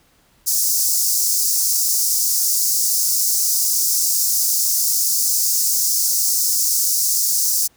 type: high-pass noise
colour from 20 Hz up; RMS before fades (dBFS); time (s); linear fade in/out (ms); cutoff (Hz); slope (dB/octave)
pink; -18; 0.46-7.68; 20; 5100; 48
effects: pink hiss -57 dBFS RMS until 7.76 s